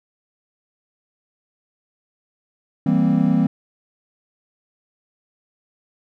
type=chord; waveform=triangle; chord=C dominant seventh; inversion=first; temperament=equal; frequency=164.81 / 196 / 233.1 / 261.6 Hz; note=E3 / G3 / Bb3 / C4; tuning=0 / 0 / 0 / 0 cents; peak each=-18 dBFS; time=2.86-3.47 s; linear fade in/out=5 ms; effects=none